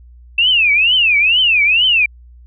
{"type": "tone with vibrato", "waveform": "sine", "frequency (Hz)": 2642, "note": "E7", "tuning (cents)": 3, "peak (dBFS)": -9, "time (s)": [0.38, 2.06], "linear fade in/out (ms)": 5, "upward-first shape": "triangle", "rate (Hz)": 2.2, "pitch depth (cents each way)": 290, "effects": ["added 60 Hz sine -38 dBFS peak until 2.46 s"]}